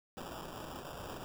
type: noise with sample-and-hold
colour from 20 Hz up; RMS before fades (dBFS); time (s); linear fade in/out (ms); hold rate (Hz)
white; -45; 0.17-1.24; 0; 2100
effects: none